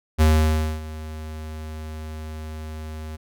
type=tone with ADSR envelope; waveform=square; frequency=78 Hz; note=D#2; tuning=5 cents sharp; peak=-13 dBFS; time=0.18-3.17 s; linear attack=31 ms; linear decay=590 ms; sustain=-19 dB; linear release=18 ms; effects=none